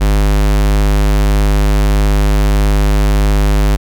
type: tone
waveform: square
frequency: 50.8 Hz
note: G#1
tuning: 38 cents flat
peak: -9 dBFS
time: 0-3.77 s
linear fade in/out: 20 ms
effects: none